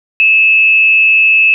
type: tone with frequency modulation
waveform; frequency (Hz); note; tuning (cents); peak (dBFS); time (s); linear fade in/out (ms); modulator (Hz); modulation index
sine; 2606; E7; -20; -5; 0.2-1.54; 0; 176; 0.28
effects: none